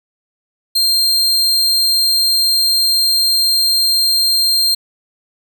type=tone; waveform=40% pulse; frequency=4186 Hz; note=C8; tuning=in tune; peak=-10 dBFS; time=0.75-4.75 s; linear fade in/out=10 ms; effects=none